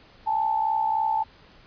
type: tone pair together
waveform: sine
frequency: 816.6 / 880 Hz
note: G#5 / A5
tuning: -29 / 0 cents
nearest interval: minor second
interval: 129 cents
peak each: -28 / -22 dBFS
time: 0.26-1.24 s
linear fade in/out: 20 ms
effects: pink hiss -53 dBFS RMS until 1.66 s + resampled to 11025 Hz